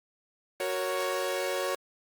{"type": "chord", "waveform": "sawtooth", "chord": "F# major", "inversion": "none", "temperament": "equal", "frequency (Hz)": [370, 466.2, 554.4], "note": ["F#4", "A#4", "C#5"], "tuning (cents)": [0, 0, 0], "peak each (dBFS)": [-30, -32, -27], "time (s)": [0.6, 1.75], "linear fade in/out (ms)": 2, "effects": ["Opus 32 kbps"]}